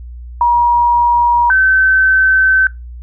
sine tone pair in turn, 955 / 1536.1 Hz, A#5 / G6, +42 / -36 cents, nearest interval minor sixth, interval 822 cents, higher second, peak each -7 dBFS, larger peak neither, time 0.41-1.5 / 1.5-2.67 s, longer second, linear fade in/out 2 ms, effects noise-tail reverb RT60 0.2 s tail -20 dB re dry + added 60 Hz sine -27 dBFS peak until 3.02 s

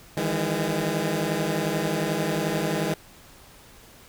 15% pulse tone cluster, 154.9 / 166.2 / 203.6 Hz, D#3 / E3 / G#3, -7 / +15 / -34 cents, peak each -22 dBFS, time 0.17-2.94 s, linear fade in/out 2 ms, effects pink hiss -50 dBFS RMS until 4.08 s

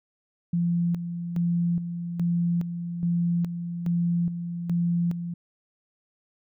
sine tone with tremolo, 172 Hz, F3, 26 cents flat, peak -21 dBFS, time 0.53-5.34 s, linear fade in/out 5 ms, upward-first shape square, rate 1.2 Hz, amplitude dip 60%, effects none

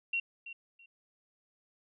sine tone with echo, 2741 Hz, F7, 33 cents flat, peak -29 dBFS, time 0.13-0.2 s, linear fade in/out 5 ms, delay 330 ms, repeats 2, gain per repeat -13 dB, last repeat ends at 0.86 s, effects none

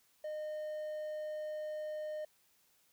triangle tone, 612 Hz, D#5, 29 cents flat, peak -36 dBFS, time 0.24-2.25 s, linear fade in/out 5 ms, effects white hiss -71 dBFS RMS until 2.92 s

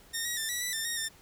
10% pulse tone with pitch steps, 1835 / 1903 / 1784 / 1942 / 1973 / 1793 / 1866 / 1796 Hz, A#6 / A#6 / A6 / B6 / B6 / A6 / A#6 / A6, -28 / +35 / +23 / -30 / -2 / +32 / +1 / +35 cents, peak -22 dBFS, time 0.13-1.09 s, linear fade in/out 20 ms, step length 120 ms, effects pink hiss -57 dBFS RMS until 1.21 s

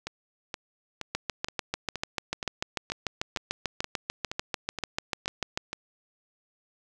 two click trains, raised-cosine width 0.2 ms, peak -16 / -11 dBFS, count 13 / 31, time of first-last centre 0.07-5.73 / 1.15-5.575 s, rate 2.12 / 6.78 Hz, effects none

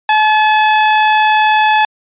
sawtooth tone, 859 Hz, A5, 42 cents flat, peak -4 dBFS, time 0.09-1.85 s, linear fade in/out 2 ms, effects resampled to 8000 Hz

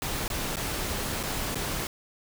pink noise with dropouts, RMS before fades -31 dBFS, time 0.02-1.87 s, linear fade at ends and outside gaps 1 ms, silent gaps 0.28-0.301 / 0.558-0.568 / 1.23-1.235 / 1.546-1.555 s, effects none

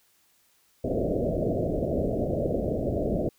white low-pass noise, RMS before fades -27 dBFS, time 0.84-3.29 s, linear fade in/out 5 ms, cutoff 660 Hz, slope 96 dB/octave, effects white hiss -65 dBFS RMS until 3.38 s

